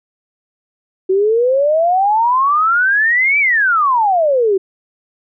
sine exponential two-way sweep, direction up then down, 370 to 2349 to 370 Hz, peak -10 dBFS, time 1.09-4.58 s, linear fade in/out 10 ms, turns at 3.39 s, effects none

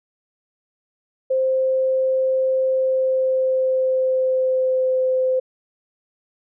sine tone with pitch glide, 523.3 to 516.1 Hz, C5 to C5, 0 to -24 cents, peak -16 dBFS, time 1.3-5.4 s, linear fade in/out 10 ms, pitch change -24 cents, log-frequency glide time 2.68-5 s, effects none

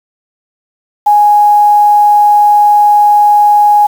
sine tone with quantisation, 830.6 Hz, G#5, in tune, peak -3 dBFS, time 1.06-3.87 s, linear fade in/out 10 ms, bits 5, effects none

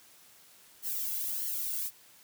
violet noise with flanger, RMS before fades -34 dBFS, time 0.82-1.91 s, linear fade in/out 50 ms, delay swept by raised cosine 0.8 to 1.67 ms, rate 1.6 Hz, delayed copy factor -0.9, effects white hiss -58 dBFS RMS until 2.23 s + high-pass 80 Hz 12 dB/octave

